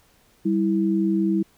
sine tone pair together, 195.39 / 326.9 Hz, G3 / E4, -5 / -14 cents, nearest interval major sixth, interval 891 cents, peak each -21 dBFS, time 0.45-1.43 s, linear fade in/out 10 ms, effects pink hiss -59 dBFS RMS until 1.57 s

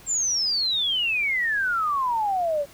sine exponential sweep, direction down, 7520 to 554.4 Hz, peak -21 dBFS, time 0.06-2.66 s, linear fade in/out 50 ms, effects pink hiss -49 dBFS RMS until 2.73 s

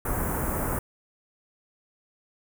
pink band-stop noise, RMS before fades -28 dBFS, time 0.05-0.79 s, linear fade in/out 5 ms, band 1600 to 9700 Hz, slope 24 dB/octave, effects none

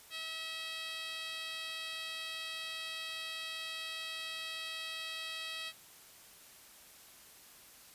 10% pulse tone with band-pass filter, 645 Hz, E5, 38 cents flat, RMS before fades -42 dBFS, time 0.1-5.73 s, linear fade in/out 50 ms, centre 3900 Hz, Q 1.2, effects white hiss -57 dBFS RMS until 7.94 s + resampled to 32000 Hz

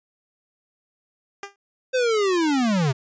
10% pulse tone with exponential decay, 400 Hz, G4, 35 cents sharp, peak -20 dBFS, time 1.43-1.56 s, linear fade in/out 2 ms, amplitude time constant 27 ms
square linear sweep, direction down, 523.3 to 123.47 Hz, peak -19 dBFS, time 1.93-2.93 s, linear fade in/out 20 ms
effects resampled to 16000 Hz

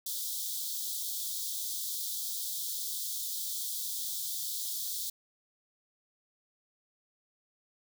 white high-pass noise, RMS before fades -36 dBFS, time 0.06-5.1 s, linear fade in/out 5 ms, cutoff 3300 Hz, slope 96 dB/octave, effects none

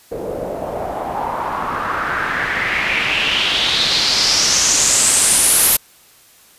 white noise with low-pass filter sweep, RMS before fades -17 dBFS, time 0.11-5.77 s, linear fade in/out 10 ms, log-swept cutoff 460 to 12000 Hz, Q 3.9, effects white hiss -48 dBFS RMS until 6.58 s + resampled to 32000 Hz

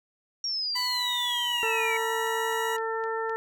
sine exponential sweep, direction down, 5630 to 2241 Hz, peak -27 dBFS, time 0.44-1.97 s, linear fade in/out 2 ms
20% pulse tone with pitch glide, 994 to 960.7 Hz, B5 to B5, +11 to -48 cents, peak -25 dBFS, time 0.75-2.77 s, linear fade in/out 10 ms, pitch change -59 cents, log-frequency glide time 0.86-1.57 s
harmonic tone, 448.6 Hz, A4, 34 cents sharp, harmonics 1 / 2 / 3 / 4, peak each -30 / -33 / -35 / -36 dBFS, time 1.63-3.36 s, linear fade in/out 0 ms
click train, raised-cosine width 0.2 ms, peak -31 dBFS, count 5, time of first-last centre 2.27-3.296 s, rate 3.9 Hz
effects none

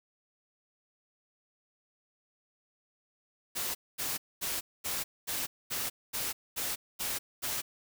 white noise bursts, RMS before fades -34 dBFS, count 10, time 3.55-7.62 s, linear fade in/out 20 ms, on 200 ms, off 230 ms, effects none

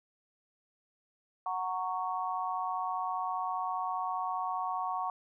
sine chord, F# major, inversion none, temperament just, 740 / 925 / 1110 Hz, F#5 / A#5 / C#6, 0 / -14 / +2 cents, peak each -35 / -37 / -35 dBFS, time 1.46-5.1 s, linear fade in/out 2 ms, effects none

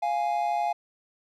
triangle tone pair together, 697.9 / 830 Hz, F5 / G#5, -1 / -1 cents, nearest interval minor third, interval 300 cents, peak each -25 dBFS, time 0.02-0.73 s, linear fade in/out 10 ms, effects none

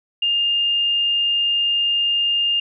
sine tone, 2815 Hz, F7, 13 cents sharp, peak -16 dBFS, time 0.22-2.6 s, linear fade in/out 5 ms, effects none

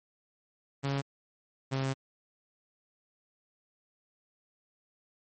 sawtooth tone pair in turn, 138.59 / 134.1 Hz, C#3 / C3, 0 / +43 cents, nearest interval minor second, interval 57 cents, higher first, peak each -25 dBFS, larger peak neither, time 0.83-1.02 / 1.71-1.94 s, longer second, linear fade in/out 20 ms, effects MP3 32 kbps

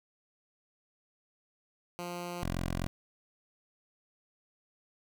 10% pulse tone pair in turn, 175.4 / 43.85 Hz, F3 / F1, +8 / +8 cents, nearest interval 2 octaves, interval 2400 cents, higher first, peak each -29 / -24 dBFS, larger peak second, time 1.99-2.43 / 2.43-2.87 s, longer neither, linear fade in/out 0 ms, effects none

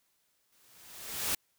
white noise with exponential growth, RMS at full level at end -29 dBFS, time 0.52-1.35 s, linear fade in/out 5 ms, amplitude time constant 180 ms, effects white hiss -74 dBFS RMS until 1.58 s

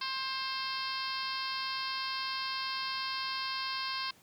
harmonic tone, 529 Hz, C5, 19 cents sharp, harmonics 2 / 3 / 4 / 5 / 6 / 7 / 8 / 9 / 10, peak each -38 / -43 / -45 / -43 / -44 / -46 / -41 / -41 / -46 dBFS, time 0.01-4.11 s, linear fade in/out 5 ms, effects pink hiss -61 dBFS RMS until 4.22 s + high-pass 100 Hz 12 dB/octave

